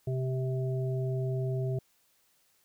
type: harmonic tone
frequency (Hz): 130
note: C3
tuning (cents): -11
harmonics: 1 / 3 / 5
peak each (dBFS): -29 / -36 / -41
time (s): 0.07-1.79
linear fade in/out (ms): 5
effects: white hiss -69 dBFS RMS until 2.64 s